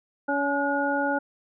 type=harmonic tone with a mistuned harmonic; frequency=282.4 Hz; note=C#4; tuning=32 cents sharp; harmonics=1 / 2 / 3 / 5; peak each=-28 / -28 / -28 / -28 dBFS; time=0.28-1.19 s; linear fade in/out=10 ms; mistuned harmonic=5; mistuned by=+38 cents; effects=none